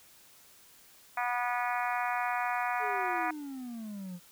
harmonic tone, 243.9 Hz, B3, 21 cents flat, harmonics 3 / 4 / 5 / 6 / 7 / 8 / 9 / 10, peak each -33 / -35 / -37 / -39 / -40 / -41 / -42 / -43 dBFS, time 1.17-3.31 s, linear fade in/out 5 ms
triangle exponential sweep, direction down, 440 to 172.1 Hz, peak -36 dBFS, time 2.79-4.2 s, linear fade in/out 50 ms
effects white hiss -58 dBFS RMS until 4.31 s

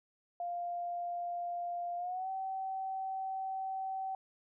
sine tone with pitch glide, 698.5 to 766.1 Hz, F5 to G5, 0 to -40 cents, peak -35 dBFS, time 0.4-4.15 s, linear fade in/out 2 ms, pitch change +160 cents, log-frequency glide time 1.97-2.29 s, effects none

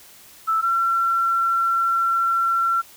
sine tone pair in turn, 1318.5 / 1357.1 Hz, E6 / E6, 0 / +50 cents, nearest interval unison, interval 50 cents, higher second, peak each -17 dBFS, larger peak neither, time 0.47-0.62 / 0.62-2.82 s, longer second, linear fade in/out 20 ms, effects white hiss -47 dBFS RMS until 2.96 s

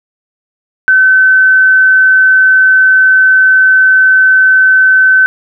sine tone, 1526 Hz, G6, 47 cents flat, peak -3 dBFS, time 0.88-5.26 s, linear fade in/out 0 ms, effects none

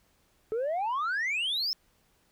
sine exponential sweep, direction up, 425.5 to 5420 Hz, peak -25 dBFS, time 0.52-1.73 s, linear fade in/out 0 ms, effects tanh soft clip ceiling -26 dBFS + pink hiss -68 dBFS RMS until 2.31 s

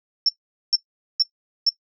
sine tone bursts, 5400 Hz, E8, 41 cents sharp, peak -14 dBFS, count 4, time 0.26-1.692 s, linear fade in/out 2 ms, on 28 ms, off 440 ms, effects noise-tail reverb RT60 0.1 s tail -18 dB re dry

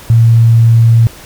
sine tone, 115 Hz, A#2, 23 cents flat, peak -3 dBFS, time 0.1-1.07 s, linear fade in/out 0 ms, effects pink hiss -34 dBFS RMS until 1.25 s

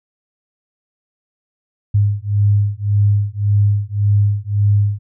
sine beating tone pair, 101.6 / 103.4 Hz, G#2 / G#2, -38 / -7 cents, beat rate 1.8 Hz, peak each -15 dBFS, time 1.94-4.99 s, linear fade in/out 10 ms, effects none

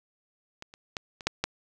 clicks, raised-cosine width 0.2 ms, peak -23 / -30 / -15 / -24 / -7 / -9 dBFS, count 6, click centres 0.624 / 0.739 / 0.968 / 1.208 / 1.27 / 1.44 s, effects none

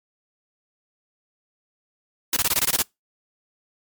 white noise bursts, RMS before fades -20 dBFS, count 9, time 2.33-2.821 s, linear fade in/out 2 ms, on 35 ms, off 22 ms, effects noise-tail reverb RT60 0.2 s tail -26 dB re dry + MP3 96 kbps

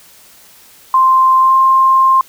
sine tone with pitch glide, 1046.5 to 1056.8 Hz, C6 to C6, 0 to +17 cents, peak -6 dBFS, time 0.94-2.21 s, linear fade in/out 2 ms, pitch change +17 cents, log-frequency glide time 1.4-1.55 s, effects white hiss -43 dBFS RMS until 2.28 s

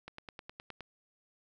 click train, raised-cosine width 0.3 ms, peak -28 dBFS, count 8, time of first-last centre 0.08-0.807 s, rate 9.63 Hz, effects none

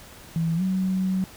sine tone with pitch glide, 164.5 to 187.87 Hz, E3 to F#3, -3 to +27 cents, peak -21 dBFS, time 0.36-1.24 s, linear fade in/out 0 ms, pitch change +230 cents, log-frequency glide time 0.56-0.62 s, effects pink hiss -46 dBFS RMS until 1.36 s

